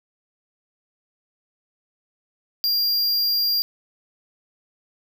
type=tone; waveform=square; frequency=4780 Hz; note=D8; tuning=30 cents sharp; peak=-19 dBFS; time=2.64-3.62 s; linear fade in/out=0 ms; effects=10-bit